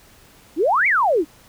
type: exponential two-way sweep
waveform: sine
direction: up then down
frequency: 279 to 2349 to 279 Hz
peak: -14 dBFS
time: 0.56-1.25 s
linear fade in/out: 50 ms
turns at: 0.87 s
effects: pink hiss -50 dBFS RMS until 1.48 s